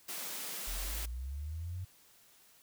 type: high-pass noise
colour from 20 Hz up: white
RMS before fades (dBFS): -41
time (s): 0.08-1.06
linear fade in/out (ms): 10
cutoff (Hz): 160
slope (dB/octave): 24
type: linear sweep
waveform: sine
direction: up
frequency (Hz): 38.93 to 94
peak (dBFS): -37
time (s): 0.67-1.85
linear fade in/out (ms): 10
effects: white hiss -63 dBFS RMS until 2.62 s